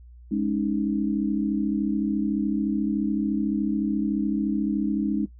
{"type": "chord", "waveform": "sine", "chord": "Ab suspended fourth", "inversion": "none", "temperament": "equal", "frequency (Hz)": [207.7, 277.2, 311.1], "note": ["Ab3", "Db4", "Eb4"], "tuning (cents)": [0, 0, 0], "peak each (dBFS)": [-25, -27, -27], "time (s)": [0.31, 5.26], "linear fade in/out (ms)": 10, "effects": ["noise-tail reverb RT60 0.1 s tail -17 dB re dry", "added 60 Hz sine -44 dBFS peak until 5.39 s"]}